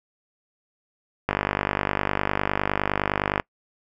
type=click train; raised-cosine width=0.5 ms; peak=-6 dBFS; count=106; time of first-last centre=1.29-3.398 s; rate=49.8 Hz; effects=noise-tail reverb RT60 0.1 s tail -25 dB re dry